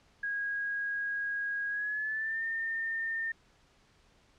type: tone with pitch glide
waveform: sine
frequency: 1643 to 1812.5 Hz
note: G#6 to A#6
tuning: -19 to -49 cents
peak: -31 dBFS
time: 0.23-3.32 s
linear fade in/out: 5 ms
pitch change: +170 cents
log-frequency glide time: 1.69-2.43 s
effects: pink hiss -65 dBFS RMS until 4.38 s + low-pass 6000 Hz 12 dB/octave